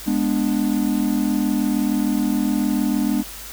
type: chord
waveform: triangle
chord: G# diminished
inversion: none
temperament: equal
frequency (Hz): 207.7 / 246.9 / 293.7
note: G#3 / B3 / D4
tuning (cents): 0 / 0 / 0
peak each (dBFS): -20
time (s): 0.06-3.23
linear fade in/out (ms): 20
effects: added 50 Hz sine -41 dBFS peak until 3.52 s + white hiss -36 dBFS RMS until 3.52 s